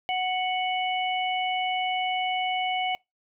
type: harmonic tone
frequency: 740 Hz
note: F#5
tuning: in tune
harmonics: 1 / 3 / 4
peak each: -26 / -31 / -32 dBFS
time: 0.09-2.95 s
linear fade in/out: 0 ms
effects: noise-tail reverb RT60 0.2 s tail -26 dB re dry